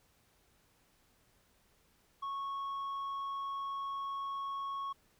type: tone with tanh clipping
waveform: triangle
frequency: 1103 Hz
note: C#6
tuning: 9 cents flat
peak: -37 dBFS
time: 2.22-4.93 s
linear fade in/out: 10 ms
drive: 8 dB
effects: pink hiss -70 dBFS RMS until 5.19 s